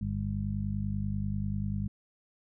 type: harmonic tone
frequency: 50.2 Hz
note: G1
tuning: 42 cents sharp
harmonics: 1 / 2 / 3 / 4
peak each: -37 / -33 / -39 / -34 dBFS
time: 0.01-1.88 s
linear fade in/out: 5 ms
effects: none